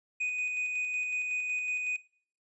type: tone with tremolo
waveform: triangle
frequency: 2489 Hz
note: D#7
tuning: in tune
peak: -27 dBFS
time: 0.2-1.97 s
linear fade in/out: 10 ms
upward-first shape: square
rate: 5.4 Hz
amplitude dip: 25%
effects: noise-tail reverb RT60 0.5 s tail -20 dB re dry + resampled to 22050 Hz